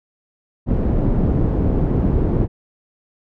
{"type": "low-pass noise", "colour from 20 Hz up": "pink", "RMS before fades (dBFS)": -17, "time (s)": [0.66, 2.48], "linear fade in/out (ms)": 50, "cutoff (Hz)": 360, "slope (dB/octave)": 12, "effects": []}